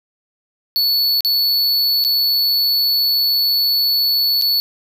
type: tone with dropouts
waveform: square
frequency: 4433 Hz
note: C#8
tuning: 1 cent flat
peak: -14 dBFS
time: 0.76-4.6 s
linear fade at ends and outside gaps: 0 ms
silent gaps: 1.207-1.248 / 2.04-2.048 / 4.414-4.421 s
effects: none